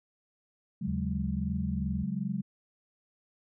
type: chord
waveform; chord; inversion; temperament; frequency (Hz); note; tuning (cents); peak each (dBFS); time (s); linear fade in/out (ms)
sine; C# suspended fourth; none; equal; 138.59 / 185 / 207.7; C#3 / F#3 / G#3; 0 / 0 / 0; -37 / -33 / -34; 0.81-2.42; 10
type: tone with vibrato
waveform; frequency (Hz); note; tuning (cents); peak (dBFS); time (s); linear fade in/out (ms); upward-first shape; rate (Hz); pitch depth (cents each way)
sine; 77.1; D#2; -15; -34; 0.87-2.04; 10; sine; 1.8; 70
effects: none